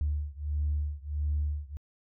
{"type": "beating tone pair", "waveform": "sine", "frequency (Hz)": [73.42, 74.92], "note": ["D2", "D2"], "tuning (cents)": [0, 35], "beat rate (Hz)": 1.5, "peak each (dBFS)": [-30, -31], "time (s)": [0.01, 1.77], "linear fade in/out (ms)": 0, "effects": ["tanh soft clip ceiling -21 dBFS"]}